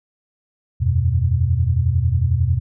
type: chord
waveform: sine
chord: E suspended second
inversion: none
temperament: equal with one note detuned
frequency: 81.41 / 92.5 / 123.47 Hz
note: E2 / F#2 / B2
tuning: -21 / 0 / 0 cents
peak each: -19 dBFS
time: 0.8-2.6 s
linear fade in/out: 20 ms
effects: none